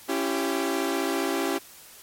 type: chord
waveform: sawtooth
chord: C# diminished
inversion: none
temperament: equal with one note detuned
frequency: 277.2 / 336.7 / 392 Hz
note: C#4 / E4 / G4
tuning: 0 / +37 / 0 cents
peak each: -25 dBFS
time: 0.08-1.59 s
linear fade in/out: 20 ms
effects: white hiss -48 dBFS RMS until 2.02 s + MP3 64 kbps